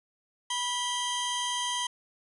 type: tone pair together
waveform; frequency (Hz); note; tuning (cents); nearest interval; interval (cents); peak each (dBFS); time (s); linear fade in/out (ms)
sawtooth; 980 / 3162; B5 / G7; -14 / +14; octave + minor sixth; 2028; -28; 0.5-1.87; 5
effects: resampled to 24000 Hz